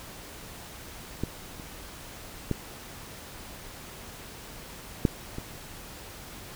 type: clicks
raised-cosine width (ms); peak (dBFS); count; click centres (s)
3; -15 / -29 / -13 / -7 / -22; 5; 1.236 / 1.598 / 2.513 / 5.052 / 5.384
effects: pink hiss -44 dBFS RMS until 6.55 s